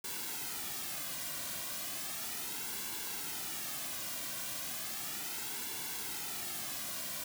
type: noise with flanger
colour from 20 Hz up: white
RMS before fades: -40 dBFS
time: 0.04-7.24 s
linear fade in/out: 5 ms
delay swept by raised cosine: 1.6 to 2.34 ms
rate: 0.35 Hz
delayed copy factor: -0.6
effects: none